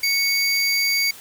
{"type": "tone pair together", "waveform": "square", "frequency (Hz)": [2214, 4691], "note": ["C#7", "D8"], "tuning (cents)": [-3, -3], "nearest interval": "octave + minor second", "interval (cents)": 1300, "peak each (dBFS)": [-21, -22], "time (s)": [0.03, 1.11], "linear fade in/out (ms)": 5, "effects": ["white hiss -42 dBFS RMS until 1.2 s"]}